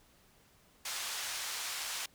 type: band-pass noise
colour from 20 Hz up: white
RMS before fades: -39 dBFS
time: 0.85-2.06 s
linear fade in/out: 5 ms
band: 820 to 7500 Hz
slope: 12 dB/octave
effects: pink hiss -65 dBFS RMS until 2.14 s